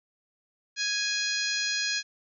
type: harmonic tone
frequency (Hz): 830.6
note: G#5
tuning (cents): 0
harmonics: 2 / 3 / 4 / 5 / 6 / 7 / 8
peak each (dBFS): -32 / -34 / -37 / -32 / -34 / -39 / -36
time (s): 0.76-2.03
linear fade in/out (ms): 50
effects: none